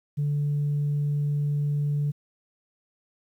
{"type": "tone", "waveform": "sine", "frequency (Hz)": 145.7, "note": "D3", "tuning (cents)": -13, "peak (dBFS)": -21, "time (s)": [0.17, 2.12], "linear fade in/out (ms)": 20, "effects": ["tanh soft clip ceiling -20 dBFS", "10-bit"]}